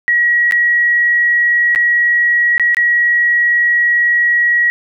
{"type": "tone with dropouts", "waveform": "sine", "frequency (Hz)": 1911, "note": "A#6", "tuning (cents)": 43, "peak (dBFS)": -9, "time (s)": [0.08, 4.7], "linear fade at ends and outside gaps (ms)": 0, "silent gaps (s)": [[0.511, 0.522], [1.749, 1.759], [2.58, 2.597], [2.746, 2.769]], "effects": []}